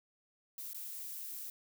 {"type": "noise with dropouts", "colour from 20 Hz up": "violet", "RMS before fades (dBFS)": -44, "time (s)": [0.58, 1.5], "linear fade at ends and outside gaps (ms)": 2, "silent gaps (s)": [0.733, 0.745], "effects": []}